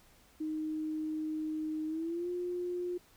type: tone with pitch glide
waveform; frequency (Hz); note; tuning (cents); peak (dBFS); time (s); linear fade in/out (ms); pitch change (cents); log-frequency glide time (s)
sine; 311.1 to 355.3; D#4 to F4; 0 to +30; -33; 0.4-2.98; 10; +230; 1.87-2.29
effects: pink hiss -63 dBFS RMS until 3.16 s

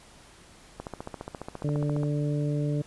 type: click train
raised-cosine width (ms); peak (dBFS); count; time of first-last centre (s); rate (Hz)
1; -21; 19; 0.8-2.033; 14.6
type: harmonic tone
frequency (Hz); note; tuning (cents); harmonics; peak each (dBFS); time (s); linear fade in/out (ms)
146.83; D3; 0; 1 / 2 / 3 / 4; -26 / -32 / -36 / -38; 1.64-2.82; 5
effects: pink hiss -53 dBFS RMS until 2.86 s + resampled to 24000 Hz

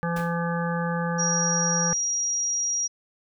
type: harmonic tone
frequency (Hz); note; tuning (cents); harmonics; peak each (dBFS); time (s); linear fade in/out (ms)
170; F3; -46; 1 / 3 / 5 / 7 / 9 / 10; -26 / -31 / -33 / -34 / -36 / -36; 0.03-1.93; 0
type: noise with exponential decay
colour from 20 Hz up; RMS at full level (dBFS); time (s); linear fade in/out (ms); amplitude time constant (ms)
pink; -35; 0.16-0.39; 5; 50
type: tone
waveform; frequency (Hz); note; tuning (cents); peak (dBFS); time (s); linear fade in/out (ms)
sine; 5710; F8; +37; -23; 1.18-2.88; 20
effects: none

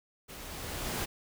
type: noise with level ramp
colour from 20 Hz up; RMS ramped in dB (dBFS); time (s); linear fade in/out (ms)
pink; -46 to -33; 0.28-1.06; 20
effects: none

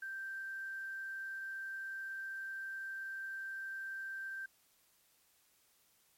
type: tone with quantisation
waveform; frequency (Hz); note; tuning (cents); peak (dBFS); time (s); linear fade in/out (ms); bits
sine; 1568; G6; 0; -40; 0.02-4.46; 5; 11
effects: white hiss -71 dBFS RMS until 6.17 s + MP3 64 kbps

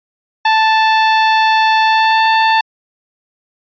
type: tone with pitch glide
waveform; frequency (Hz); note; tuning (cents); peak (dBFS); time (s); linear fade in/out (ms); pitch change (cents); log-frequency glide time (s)
sawtooth; 880 to 887.7; A5 to A5; 0 to +15; -5; 0.45-2.61; 5; +15; 1.82-2.26
effects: resampled to 11025 Hz

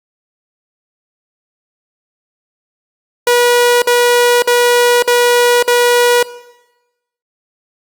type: tone bursts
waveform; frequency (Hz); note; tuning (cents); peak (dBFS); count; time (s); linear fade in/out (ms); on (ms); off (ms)
sawtooth; 484.1; B4; -35; -4; 5; 3.27-6.228; 2; 550; 52
effects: noise-tail reverb RT60 1.0 s tail -18 dB re dry + Opus 48 kbps

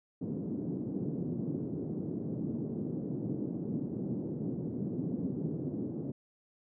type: band-pass noise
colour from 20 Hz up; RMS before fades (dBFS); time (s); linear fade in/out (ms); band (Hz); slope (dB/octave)
white; -36; 0.21-6.12; 10; 130 to 320; 24
effects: none

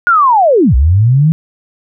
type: linear two-way sweep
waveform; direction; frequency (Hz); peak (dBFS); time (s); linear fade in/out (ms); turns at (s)
sine; down then up; 1462 to 58.27 to 164.6; -5; 0.07-1.32; 0; 0.75
effects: none

